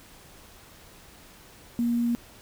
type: tone with quantisation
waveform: sine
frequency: 236.7 Hz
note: A#3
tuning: 27 cents sharp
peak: -22 dBFS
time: 1.79-2.15 s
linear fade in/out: 0 ms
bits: 8
effects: pink hiss -51 dBFS RMS until 2.41 s